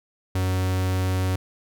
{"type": "tone", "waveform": "45% pulse", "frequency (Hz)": 93.1, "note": "F#2", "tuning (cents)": 11, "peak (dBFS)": -21, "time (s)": [0.35, 1.36], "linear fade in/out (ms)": 5, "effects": []}